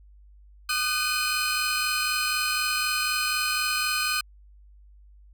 30% pulse tone cluster, 1225 / 1512 / 2494 / 4205 Hz, D#6 / F#6 / D#7 / C8, -27 / +37 / +3 / +8 cents, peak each -27 dBFS, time 0.69-4.21 s, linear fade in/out 5 ms, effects added 50 Hz sine -49 dBFS peak until 5.33 s

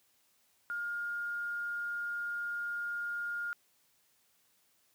sine tone with quantisation, 1416 Hz, F6, 23 cents sharp, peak -34 dBFS, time 0.7-3.53 s, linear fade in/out 0 ms, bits 10, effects white hiss -71 dBFS RMS until 4.94 s + high-pass 60 Hz 12 dB/octave

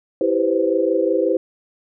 sine chord, C major seventh, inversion first, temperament equal with one note detuned, 329.6 / 392 / 497.9 / 523.3 Hz, E4 / G4 / B4 / C5, 0 / 0 / +14 / 0 cents, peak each -21 dBFS, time 0.21-1.37 s, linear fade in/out 2 ms, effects none

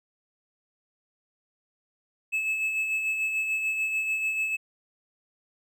triangle tone with tremolo, 2600 Hz, E7, 24 cents flat, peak -22 dBFS, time 2.32-4.57 s, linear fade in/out 20 ms, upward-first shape sine, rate 6.8 Hz, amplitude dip 40%, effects none

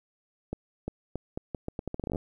accelerating click train, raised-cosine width 2 ms, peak -19 dBFS, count 17, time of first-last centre 0.53-2.158 s, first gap 350 ms, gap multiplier 0.79, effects 10-bit

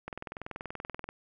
click train, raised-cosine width 0.5 ms, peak -23 dBFS, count 22, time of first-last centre 0.08-1.09 s, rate 20.8 Hz, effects none

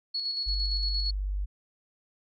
sine tone with tremolo, 4367 Hz, C#8, 27 cents flat, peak -27 dBFS, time 0.14-1.11 s, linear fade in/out 10 ms, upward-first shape square, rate 8.7 Hz, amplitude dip 35%
sine tone, 49 Hz, G1, in tune, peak -27 dBFS, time 0.46-1.46 s, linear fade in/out 20 ms
effects MP3 48 kbps

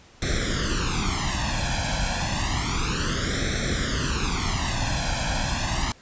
pink noise with flanger, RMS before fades -25 dBFS, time 0.22-5.92 s, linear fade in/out 2 ms, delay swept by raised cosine 0.52 to 1.24 ms, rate 0.3 Hz, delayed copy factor +0.9, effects pink hiss -52 dBFS RMS until 6.01 s + resampled to 16000 Hz

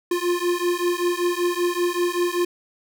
square beating tone pair, 349.2 / 354.4 Hz, F4 / F4, 0 / +25 cents, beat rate 5.2 Hz, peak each -24 dBFS, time 0.11-2.45 s, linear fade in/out 5 ms, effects none

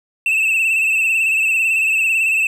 triangle tone with vibrato, 2637 Hz, E7, in tune, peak -12 dBFS, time 0.26-2.47 s, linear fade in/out 2 ms, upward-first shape sine, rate 18 Hz, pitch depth 55 cents each way, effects none

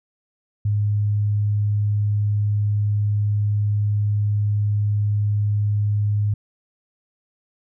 sine tone, 103.83 Hz, G#2, in tune, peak -17 dBFS, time 0.65-6.34 s, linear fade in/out 5 ms, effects none

